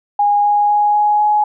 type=tone with pitch steps; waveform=sine; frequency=821 / 825.8 / 830.5 / 835.4 / 840.2 Hz; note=G#5 / G#5 / G#5 / G#5 / G#5; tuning=-20 / -10 / 0 / +10 / +20 cents; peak=-10 dBFS; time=0.19-1.44 s; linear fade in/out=5 ms; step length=250 ms; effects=none